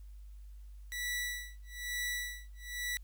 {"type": "tone with tremolo", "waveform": "sawtooth", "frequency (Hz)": 1957, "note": "B6", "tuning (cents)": -16, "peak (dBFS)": -30, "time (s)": [0.92, 2.97], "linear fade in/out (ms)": 0, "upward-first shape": "sine", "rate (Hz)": 1.1, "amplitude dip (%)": 100, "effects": ["added 50 Hz sine -47 dBFS peak until 3.03 s", "white hiss -73 dBFS RMS until 3.03 s"]}